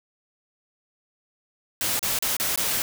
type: noise with dropouts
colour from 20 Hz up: white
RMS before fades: -25 dBFS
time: 1.81-2.82 s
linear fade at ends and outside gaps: 1 ms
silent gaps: 1.993-2.028 / 2.188-2.224 / 2.367-2.399 / 2.559-2.575 s
effects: none